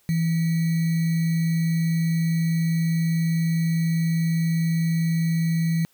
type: tone with sample-and-hold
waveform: sine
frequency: 164.81 Hz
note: E3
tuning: in tune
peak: -19 dBFS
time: 0.09-5.85 s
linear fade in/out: 0 ms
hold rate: 2100 Hz
effects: white hiss -62 dBFS RMS until 5.93 s